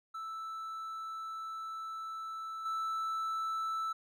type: tone with level steps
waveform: triangle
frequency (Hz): 1318.5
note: E6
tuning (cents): 0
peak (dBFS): -37 / -31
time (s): 0.14-3.93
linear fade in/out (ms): 10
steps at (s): 2.65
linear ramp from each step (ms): 10
effects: none